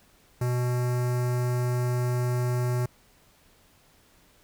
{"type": "tone with notch filter", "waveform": "square", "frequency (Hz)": 123.47, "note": "B2", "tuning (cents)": 0, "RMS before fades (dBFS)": -26, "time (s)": [0.41, 2.86], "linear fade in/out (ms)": 5, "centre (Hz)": 3300, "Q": 0.78, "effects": ["pink hiss -60 dBFS RMS until 4.43 s"]}